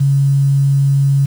sine tone with quantisation, 138.7 Hz, C#3, 1 cent sharp, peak -9 dBFS, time 0-1.26 s, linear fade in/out 10 ms, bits 6, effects none

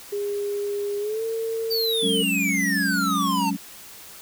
sine tone with pitch glide, 407.2 to 451.8 Hz, G#4 to A4, -34 to +46 cents, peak -24 dBFS, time 0.12-2.23 s, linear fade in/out 10 ms, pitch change +180 cents, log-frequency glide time 0.99-1.23 s
square exponential sweep, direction down, 4699 to 878 Hz, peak -23 dBFS, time 1.7-3.51 s, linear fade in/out 20 ms
sine chord, F# suspended second, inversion none, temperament equal, 185 / 207.7 / 277.2 Hz, F#3 / G#3 / C#4, 0 / 0 / 0 cents, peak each -27 / -28 / -27 dBFS, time 2.02-3.57 s, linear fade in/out 20 ms
effects white hiss -43 dBFS RMS until 4.21 s

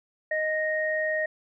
sine tone pair together, 622.3 / 1864.7 Hz, D#5 / A#6, 0 / 0 cents, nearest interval octave + perfect fifth, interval 1900 cents, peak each -27 dBFS, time 0.31-1.26 s, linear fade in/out 5 ms, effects none

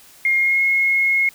sine tone with pitch glide, 2132 to 2163 Hz, C7 to C#7, +32 to -43 cents, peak -14 dBFS, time 0.25-1.29 s, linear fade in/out 2 ms, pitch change +25 cents, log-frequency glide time 0.36-0.62 s, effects white hiss -47 dBFS RMS until 1.34 s

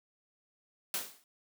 white noise with exponential decay, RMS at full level -31 dBFS, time 0.94-1.24 s, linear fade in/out 1 ms, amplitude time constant 65 ms, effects high-pass 150 Hz 12 dB/octave

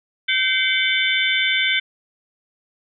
sine tone cluster, 1545 / 2079 / 2271 / 3047 / 3534 Hz, G6 / C7 / C#7 / G7 / A7, -26 / -12 / +41 / -50 / +7 cents, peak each -23 dBFS, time 0.28-1.8 s, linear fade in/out 10 ms, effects none

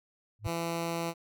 sine tone with exponential growth, 106.3 Hz, G#2, 41 cents sharp, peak -25 dBFS, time 0.39-0.47 s, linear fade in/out 0 ms, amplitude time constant 17 ms
10% pulse tone, 167.8 Hz, E3, 31 cents sharp, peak -23 dBFS, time 0.44-1.14 s, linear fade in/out 50 ms
effects none

